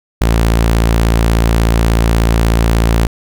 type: tone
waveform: sawtooth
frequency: 56.5 Hz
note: A1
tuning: 47 cents sharp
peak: -5 dBFS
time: 0.21-3.07 s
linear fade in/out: 5 ms
effects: none